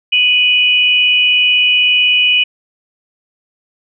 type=tone pair together; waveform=sine; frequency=2489 / 2947 Hz; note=D#7 / F#7; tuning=0 / -8 cents; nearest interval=minor third; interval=292 cents; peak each=-11 dBFS; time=0.12-2.44 s; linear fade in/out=10 ms; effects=none